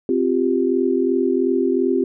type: chord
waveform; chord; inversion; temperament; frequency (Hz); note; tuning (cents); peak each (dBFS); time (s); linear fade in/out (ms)
sine; C suspended fourth; none; equal; 261.6 / 349.2 / 392; C4 / F4 / G4; 0 / 0 / 0; -20; 0.09-2.04; 2
effects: none